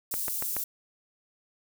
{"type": "high-pass noise", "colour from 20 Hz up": "white", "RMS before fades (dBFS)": -32, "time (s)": [0.11, 0.64], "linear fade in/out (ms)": 5, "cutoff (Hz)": 8800, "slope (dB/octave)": 12}
{"type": "click train", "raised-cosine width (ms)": 0.5, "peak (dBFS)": -19, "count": 4, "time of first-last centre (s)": [0.14, 0.566], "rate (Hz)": 7.04}
{"effects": []}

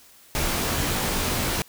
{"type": "noise with comb filter", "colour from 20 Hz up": "pink", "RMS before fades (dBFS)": -25, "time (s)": [0.35, 1.62], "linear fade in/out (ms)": 0, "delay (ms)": 19, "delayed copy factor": -0.65, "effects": ["white hiss -52 dBFS RMS until 1.68 s"]}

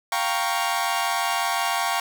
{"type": "chord", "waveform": "sawtooth", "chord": "G half-diminished seventh", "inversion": "third", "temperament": "equal", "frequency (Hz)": [698.5, 784, 932.3, 1108.7], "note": ["F5", "G5", "Bb5", "Db6"], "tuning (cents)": [0, 0, 0, 0], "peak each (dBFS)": -24, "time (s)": [0.12, 2], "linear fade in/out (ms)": 2, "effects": []}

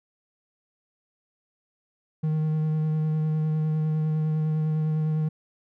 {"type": "tone with vibrato", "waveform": "triangle", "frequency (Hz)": 155.56, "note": "D#3", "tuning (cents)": 0, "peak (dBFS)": -20, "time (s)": [2.23, 5.29], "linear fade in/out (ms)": 10, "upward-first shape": "sine", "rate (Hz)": 9.9, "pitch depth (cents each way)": 14, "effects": []}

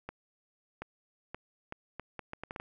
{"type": "accelerating click train", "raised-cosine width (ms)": 0.5, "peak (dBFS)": -24, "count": 11, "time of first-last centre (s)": [0.09, 2.6], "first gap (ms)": 730, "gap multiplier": 0.72, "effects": []}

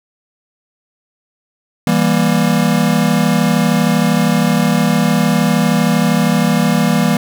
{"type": "chord", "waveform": "square", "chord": "E diminished", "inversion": "none", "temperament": "just", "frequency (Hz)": [164.81, 197.78, 237.3], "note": ["E3", "G3", "Bb3"], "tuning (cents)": [0, 16, 31], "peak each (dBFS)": -16, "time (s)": [1.87, 7.17], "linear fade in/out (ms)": 2, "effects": []}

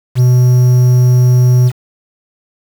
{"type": "tone with quantisation", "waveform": "triangle", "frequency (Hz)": 125, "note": "B2", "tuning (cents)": 21, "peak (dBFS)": -3, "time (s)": [0.15, 1.72], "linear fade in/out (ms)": 50, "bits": 5, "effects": []}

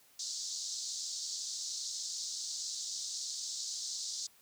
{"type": "band-pass noise", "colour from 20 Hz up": "white", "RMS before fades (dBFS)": -40, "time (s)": [0.19, 4.27], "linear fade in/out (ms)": 5, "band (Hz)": [4000, 7300], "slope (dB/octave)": 48, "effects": ["white hiss -64 dBFS RMS until 4.41 s"]}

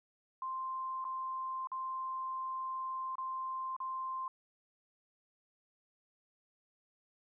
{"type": "tone with dropouts", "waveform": "sine", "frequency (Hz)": 1046.5, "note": "C6", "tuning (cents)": 0, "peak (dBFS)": -36, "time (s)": [0.42, 4.28], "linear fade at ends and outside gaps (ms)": 2, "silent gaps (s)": [[1.043, 1.05], [1.672, 1.717], [3.155, 3.182], [3.765, 3.802]], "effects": []}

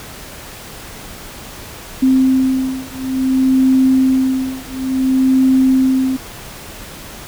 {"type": "beating tone pair", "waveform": "sine", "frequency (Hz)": [261.6, 262.17], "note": ["C4", "C4"], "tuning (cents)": [0, 4], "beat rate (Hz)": 0.57, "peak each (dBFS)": -14, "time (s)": [2.02, 6.17], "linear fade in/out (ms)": 10, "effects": ["pink hiss -33 dBFS RMS until 7.27 s"]}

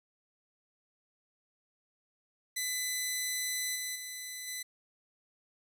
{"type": "tone with level steps", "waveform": "10% pulse", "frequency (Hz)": 2005, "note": "B6", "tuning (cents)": 26, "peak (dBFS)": [-23, -26, -31, -28], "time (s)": [2.56, 4.63], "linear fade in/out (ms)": 10, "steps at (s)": [3.75, 3.95, 4.47], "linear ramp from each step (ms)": 10, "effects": []}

